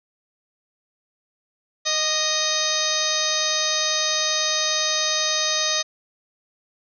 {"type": "harmonic tone with a mistuned harmonic", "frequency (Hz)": 622.3, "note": "D#5", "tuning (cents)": 0, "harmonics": [1, 2, 3, 4, 5, 6, 7, 8, 9, 10], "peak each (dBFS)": [-30, -31, -30, -33, -35, -25, -30, -28, -35, -26], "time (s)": [1.85, 5.83], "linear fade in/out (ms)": 20, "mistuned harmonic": 2, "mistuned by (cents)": -26, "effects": []}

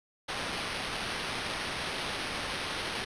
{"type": "noise with sample-and-hold", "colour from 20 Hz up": "white", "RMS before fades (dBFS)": -35, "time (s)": [0.28, 3.05], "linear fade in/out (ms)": 10, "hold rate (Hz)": 7350, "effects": ["resampled to 22050 Hz"]}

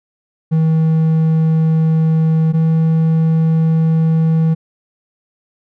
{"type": "tone pair in turn", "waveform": "triangle", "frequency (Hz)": [160, 161.21], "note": ["D#3", "E3"], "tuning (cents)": [49, -38], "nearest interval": "unison", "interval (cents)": 13, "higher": "second", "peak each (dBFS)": -8, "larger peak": "neither", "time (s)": [[0.51, 2.53], [2.53, 4.55]], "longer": "neither", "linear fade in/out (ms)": 20, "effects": []}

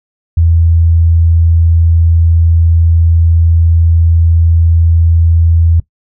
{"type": "tone", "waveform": "sine", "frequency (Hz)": 83, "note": "E2", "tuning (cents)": 12, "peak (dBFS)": -5, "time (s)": [0.37, 5.8], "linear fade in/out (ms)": 5, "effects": ["noise-tail reverb RT60 0.1 s tail -18 dB re dry"]}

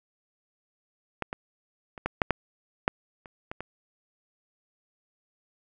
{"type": "clicks", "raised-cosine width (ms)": 0.5, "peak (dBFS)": [-14, -18, -25, -12, -6, -7, -6, -29, -20, -20], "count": 10, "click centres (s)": [1.223, 1.329, 1.978, 2.06, 2.218, 2.307, 2.879, 3.258, 3.515, 3.606], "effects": []}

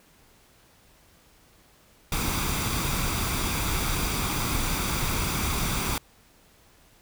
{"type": "noise with comb filter", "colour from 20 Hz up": "pink", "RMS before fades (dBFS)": -27, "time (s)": [2.12, 5.98], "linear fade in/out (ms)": 2, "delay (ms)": 0.84, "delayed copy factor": 0.5, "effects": ["pink hiss -58 dBFS RMS until 7.01 s"]}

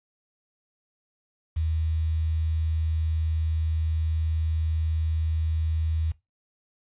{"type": "tone with quantisation", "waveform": "sine", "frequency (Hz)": 79.7, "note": "D#2", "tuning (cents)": 42, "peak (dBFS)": -23, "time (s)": [1.56, 6.12], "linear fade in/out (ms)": 10, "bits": 8, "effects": ["noise-tail reverb RT60 0.2 s tail -19 dB re dry", "resampled to 8000 Hz"]}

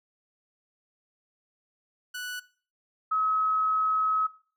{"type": "tone pair in turn", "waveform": ["sawtooth", "sine"], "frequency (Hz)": [1480, 1280.6], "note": ["F#6", "D#6"], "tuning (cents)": [0, 49], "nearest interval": "minor third", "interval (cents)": 251, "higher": "first", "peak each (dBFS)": [-30, -23], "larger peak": "second", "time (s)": [[2.14, 2.4], [3.11, 4.27]], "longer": "second", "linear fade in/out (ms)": 10, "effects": ["noise-tail reverb RT60 0.4 s tail -18 dB re dry"]}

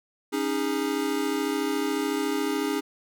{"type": "chord", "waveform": "square", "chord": "C# suspended second", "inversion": "none", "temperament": "equal with one note detuned", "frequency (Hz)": [277.2, 311.1, 409.4], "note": ["C#4", "D#4", "G#4"], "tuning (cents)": [0, 0, -25], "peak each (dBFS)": -30, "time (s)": [0.32, 2.81], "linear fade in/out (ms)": 20, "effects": []}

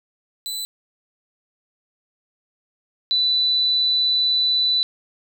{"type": "tone pair in turn", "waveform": ["sawtooth", "sine"], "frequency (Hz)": [3998, 3982], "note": ["B7", "B7"], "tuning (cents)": [20, 14], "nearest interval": "unison", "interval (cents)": 6, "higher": "first", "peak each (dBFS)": [-23, -16], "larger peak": "second", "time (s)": [[0.46, 0.65], [3.11, 4.83]], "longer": "second", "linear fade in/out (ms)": 0, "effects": []}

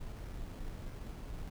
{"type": "noise with sample-and-hold", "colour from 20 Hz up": "brown", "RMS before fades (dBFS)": -43, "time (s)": [0, 1.5], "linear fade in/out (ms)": 10, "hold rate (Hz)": 3675, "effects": []}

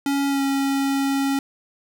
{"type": "tone with pitch glide", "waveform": "square", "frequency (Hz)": [279.2, 274.7], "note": ["C#4", "C#4"], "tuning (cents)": [13, -16], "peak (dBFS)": -20, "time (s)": [0.06, 1.39], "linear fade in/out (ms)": 2, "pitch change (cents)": -29, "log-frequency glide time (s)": [0.28, 0.42], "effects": []}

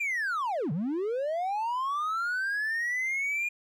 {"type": "linear two-way sweep", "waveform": "triangle", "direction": "down then up", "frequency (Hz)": [2435, 138.1, 2435], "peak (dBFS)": -25, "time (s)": [0, 3.49], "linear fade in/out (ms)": 10, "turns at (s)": 0.72, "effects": ["tanh soft clip ceiling -21 dBFS"]}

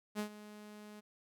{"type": "tone with ADSR envelope", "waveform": "sawtooth", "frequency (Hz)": 210, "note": "G#3", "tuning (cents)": 19, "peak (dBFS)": -30, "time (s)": [0.15, 1.01], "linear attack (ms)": 43, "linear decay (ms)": 93, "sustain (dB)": -16, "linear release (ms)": 20, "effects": []}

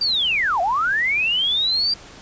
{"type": "linear two-way sweep", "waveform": "sine", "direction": "down then up", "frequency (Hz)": [4765, 659.3, 4765], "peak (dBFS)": -17, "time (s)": [0.01, 1.94], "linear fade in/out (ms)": 5, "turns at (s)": 0.61, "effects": ["pink hiss -42 dBFS RMS until 2.21 s", "resampled to 16000 Hz"]}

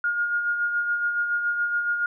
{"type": "tone with tremolo", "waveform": "sine", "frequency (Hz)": 1424, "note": "F6", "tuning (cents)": 33, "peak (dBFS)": -20, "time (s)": [0.04, 2.06], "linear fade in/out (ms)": 2, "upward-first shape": "sine", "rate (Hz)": 7.1, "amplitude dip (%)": 45, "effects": []}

